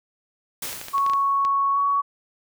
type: noise with exponential decay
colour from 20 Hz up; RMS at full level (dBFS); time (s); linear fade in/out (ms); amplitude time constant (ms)
white; -29; 0.62-1.5; 5; 190
type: clicks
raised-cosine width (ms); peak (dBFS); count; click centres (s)
0.2; -17; 9; 0.693 / 0.729 / 0.814 / 0.884 / 0.981 / 1.064 / 1.098 / 1.135 / 1.45
type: tone with pitch glide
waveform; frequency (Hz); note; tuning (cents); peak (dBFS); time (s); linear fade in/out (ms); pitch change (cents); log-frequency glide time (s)
sine; 1108.7 to 1122.9; C#6 to C#6; 0 to +22; -18; 0.93-2.02; 20; +22; 1.73-1.78
effects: none